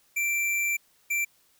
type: tone pair in turn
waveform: square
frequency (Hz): 2349 / 2349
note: D7 / D7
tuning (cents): 0 / 0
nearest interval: unison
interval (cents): 0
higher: neither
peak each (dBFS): -25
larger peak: neither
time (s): 0.16-0.77 / 1.1-1.25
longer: first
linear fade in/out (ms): 10
effects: white hiss -64 dBFS RMS until 1.59 s